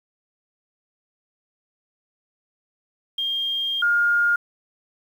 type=tone pair in turn; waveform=sine; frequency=3212 / 1416.8 Hz; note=G7 / F6; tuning=+41 / +24 cents; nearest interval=octave + major second; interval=1417 cents; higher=first; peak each=-22 / -16 dBFS; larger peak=second; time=3.18-3.82 / 3.82-4.36 s; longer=first; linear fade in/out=5 ms; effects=8-bit